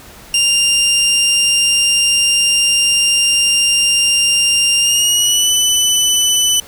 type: tone with pitch glide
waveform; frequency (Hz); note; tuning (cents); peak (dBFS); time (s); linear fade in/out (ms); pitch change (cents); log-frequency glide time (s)
20% pulse; 2794 to 2995; F7 to F#7; 0 to +20; -5; 0.34-6.6; 2; +120; 4.8-5.51
effects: pink hiss -38 dBFS RMS until 6.67 s